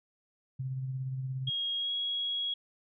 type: tone with tremolo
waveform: sine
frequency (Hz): 131.3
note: C3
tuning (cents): +6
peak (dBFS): -31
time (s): 0.59-1.5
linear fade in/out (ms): 10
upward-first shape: sine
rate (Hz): 17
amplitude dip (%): 35
type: tone with pitch glide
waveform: sine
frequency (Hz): 3273 to 3317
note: G#7 to G#7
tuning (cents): -26 to -3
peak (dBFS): -30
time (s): 1.47-2.54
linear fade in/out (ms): 5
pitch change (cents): +23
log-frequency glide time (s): 1.77-1.91
effects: none